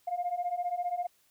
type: beating tone pair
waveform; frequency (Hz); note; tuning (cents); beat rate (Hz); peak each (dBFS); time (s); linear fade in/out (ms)
sine; 698.5 / 713.5; F5 / F5; 0 / +37; 15; -33 / -31; 0.07-1.07; 10
effects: tanh soft clip ceiling -24 dBFS + white hiss -68 dBFS RMS until 1.3 s